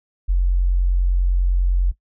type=tone; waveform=sine; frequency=45 Hz; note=F#1; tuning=47 cents flat; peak=-14 dBFS; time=0.28-1.92 s; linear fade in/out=20 ms; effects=noise-tail reverb RT60 0.1 s tail -17 dB re dry